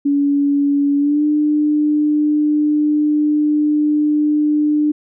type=tone with pitch glide; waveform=sine; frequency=284.2 to 299.5 Hz; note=C#4 to D4; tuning=+43 to +34 cents; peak=-12 dBFS; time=0.05-4.92 s; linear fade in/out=10 ms; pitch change=+91 cents; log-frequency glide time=0.98-1.24 s; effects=none